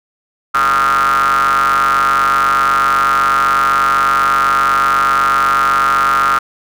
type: ring-modulated tone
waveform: square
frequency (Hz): 66.2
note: C2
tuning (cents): +21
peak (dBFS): -8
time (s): 0.54-6.39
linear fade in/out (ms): 10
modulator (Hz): 1300
effects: none